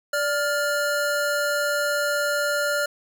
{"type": "tone pair together", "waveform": "square", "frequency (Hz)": [584, 1407.6], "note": ["D5", "F6"], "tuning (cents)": [-10, 13], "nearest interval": "octave + minor third", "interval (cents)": 1523, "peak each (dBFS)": [-25, -25], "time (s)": [0.13, 2.86], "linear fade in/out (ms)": 5, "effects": []}